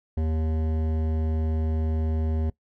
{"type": "tone with hard clipping", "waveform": "sine", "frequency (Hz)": 79.1, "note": "D#2", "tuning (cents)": 29, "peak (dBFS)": -25, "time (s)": [0.17, 2.5], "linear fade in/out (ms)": 5, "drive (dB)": 14, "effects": ["noise-tail reverb RT60 0.1 s tail -20 dB re dry"]}